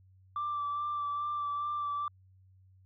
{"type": "tone with vibrato", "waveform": "sine", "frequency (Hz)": 1171, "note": "D6", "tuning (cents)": -5, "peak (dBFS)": -30, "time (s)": [0.36, 2.08], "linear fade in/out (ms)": 2, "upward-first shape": "sine", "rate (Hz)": 2.4, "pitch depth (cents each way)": 19, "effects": ["tanh soft clip ceiling -28 dBFS", "added 94 Hz sine -58 dBFS peak until 2.85 s"]}